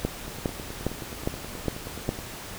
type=two click trains; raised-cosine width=2 ms; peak=-11 / -24 dBFS; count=6 / 19; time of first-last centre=0.05-2.091 / 0.28-2.189 s; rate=2.45 / 9.43 Hz; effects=pink hiss -39 dBFS RMS until 2.58 s